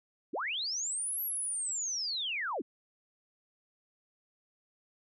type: linear two-way sweep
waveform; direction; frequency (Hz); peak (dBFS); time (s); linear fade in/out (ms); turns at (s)
sine; up then down; 195.9 to 11820 to 195.9; -32; 0.33-2.62; 10; 1.22
effects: none